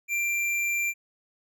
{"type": "tone with tanh clipping", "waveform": "sine", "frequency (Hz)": 2366, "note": "D7", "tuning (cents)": 12, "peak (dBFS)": -26, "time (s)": [0.08, 0.94], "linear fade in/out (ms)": 50, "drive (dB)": 16, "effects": []}